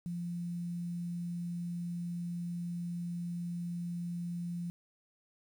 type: tone with quantisation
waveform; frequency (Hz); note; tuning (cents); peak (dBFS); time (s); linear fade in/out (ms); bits
sine; 173.3; F3; -13; -35; 0.06-4.7; 0; 10
effects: none